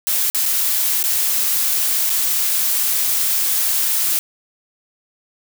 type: noise with dropouts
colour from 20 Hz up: blue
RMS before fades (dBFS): -18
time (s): 0.07-4.19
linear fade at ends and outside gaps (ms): 0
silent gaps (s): 0.3-0.347 / 0.455-0.46 / 1.028-1.039 / 2.096-2.101
effects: none